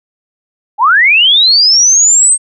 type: linear sweep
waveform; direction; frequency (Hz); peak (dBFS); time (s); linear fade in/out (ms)
sine; up; 780 to 8460; -4; 0.78-2.38; 50
effects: none